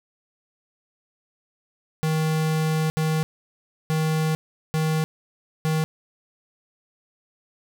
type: tone bursts at uneven times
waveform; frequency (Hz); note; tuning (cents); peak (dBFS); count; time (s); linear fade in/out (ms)
square; 157.5; D#3; +21; -21; 5; 2.03-2.9 / 2.97-3.23 / 3.9-4.35 / 4.74-5.04 / 5.65-5.84; 0
effects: none